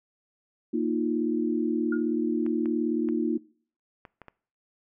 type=chord; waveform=sine; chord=Bb suspended fourth; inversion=none; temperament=just; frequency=233.1 / 310.8 / 349.6 Hz; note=Bb3 / Eb4 / F4; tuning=0 / -2 / +2 cents; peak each=-28 / -28 / -29 dBFS; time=0.73-3.38 s; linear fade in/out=10 ms
type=tone with exponential decay; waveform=sine; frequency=1428 Hz; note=F6; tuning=38 cents sharp; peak=-29 dBFS; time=1.92-2.07 s; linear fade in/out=5 ms; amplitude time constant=32 ms
type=clicks; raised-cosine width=0.5 ms; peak=-29 dBFS; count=6; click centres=2.464 / 2.658 / 3.088 / 4.052 / 4.217 / 4.283 s
effects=noise-tail reverb RT60 0.5 s tail -22 dB re dry